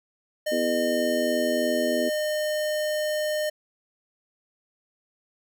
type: tone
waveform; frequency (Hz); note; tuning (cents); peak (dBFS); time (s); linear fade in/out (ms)
square; 609; D#5; -37; -25; 0.46-3.5; 10
type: harmonic tone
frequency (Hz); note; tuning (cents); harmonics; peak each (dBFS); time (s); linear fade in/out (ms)
83; E2; +12; 3 / 4 / 5 / 6; -28 / -30 / -32 / -34; 0.51-2.1; 20
effects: none